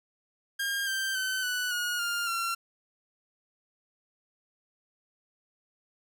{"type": "tone with pitch steps", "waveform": "sawtooth", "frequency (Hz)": [1613, 1568.9, 1526, 1484.3, 1443.7, 1404.2, 1365.8], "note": ["G6", "G6", "G6", "F#6", "F#6", "F6", "F6"], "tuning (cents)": [49, 1, -47, 5, -43, 9, -39], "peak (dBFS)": -25, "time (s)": [0.59, 2.55], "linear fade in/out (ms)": 10, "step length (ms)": 280, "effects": []}